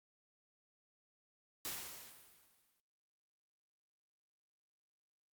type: noise with exponential decay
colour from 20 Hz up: white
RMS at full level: -41 dBFS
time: 1.65-2.8 s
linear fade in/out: 0 ms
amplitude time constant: 250 ms
effects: noise-tail reverb RT60 0.7 s tail -22 dB re dry + Opus 48 kbps